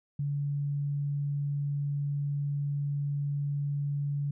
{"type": "tone", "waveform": "sine", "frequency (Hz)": 143.2, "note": "D3", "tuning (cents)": -43, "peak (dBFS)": -28, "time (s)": [0.19, 4.31], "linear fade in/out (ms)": 5, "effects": []}